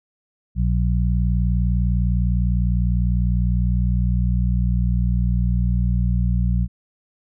harmonic tone, 59.9 Hz, A#1, 48 cents sharp, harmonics 1 / 2 / 3, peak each -18 / -22 / -24 dBFS, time 0.55-6.68 s, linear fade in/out 50 ms, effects none

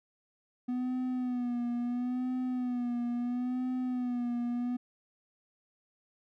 triangle tone with vibrato, 246.9 Hz, B3, in tune, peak -28 dBFS, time 0.68-4.77 s, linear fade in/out 10 ms, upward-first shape sine, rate 0.74 Hz, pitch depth 51 cents each way, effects none

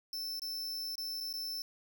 45% pulse tone with dropouts, 5310 Hz, E8, 12 cents sharp, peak -37 dBFS, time 0.13-1.62 s, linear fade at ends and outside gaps 1 ms, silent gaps 0.395-0.419 / 0.955-0.98 / 1.203-1.208 / 1.328-1.338 s, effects none

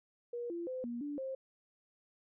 sine tone with pitch steps, 478.3 / 341.6 / 513 / 238.1 / 290.8 / 530 Hz, A#4 / F4 / C5 / A#3 / D4 / C5, +44 / -38 / -34 / +37 / -17 / +22 cents, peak -37 dBFS, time 0.33-1.35 s, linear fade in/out 5 ms, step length 170 ms, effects none

